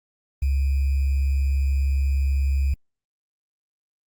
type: tone with sample-and-hold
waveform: sine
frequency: 68.4 Hz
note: C#2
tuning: 23 cents flat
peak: -18 dBFS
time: 0.42-2.74 s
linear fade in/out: 5 ms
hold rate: 2450 Hz
effects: Opus 32 kbps